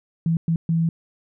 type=tone bursts at uneven times; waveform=sine; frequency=164.9 Hz; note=E3; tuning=1 cent sharp; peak=-17 dBFS; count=3; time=0.26-0.37 / 0.48-0.56 / 0.69-0.89 s; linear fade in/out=2 ms; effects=none